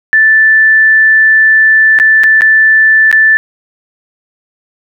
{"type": "tone with dropouts", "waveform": "sine", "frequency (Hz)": 1760, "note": "A6", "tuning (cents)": 0, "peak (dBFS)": -3, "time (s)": [0.13, 3.37], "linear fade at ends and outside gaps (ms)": 0, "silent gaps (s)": [[1.988, 1.999], [2.235, 2.24], [2.409, 2.419], [3.114, 3.127]], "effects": []}